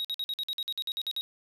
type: tone bursts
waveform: triangle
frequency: 3800 Hz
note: A#7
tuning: 33 cents sharp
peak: -28 dBFS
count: 13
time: 0-1.21 s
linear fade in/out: 0 ms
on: 46 ms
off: 51 ms
effects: none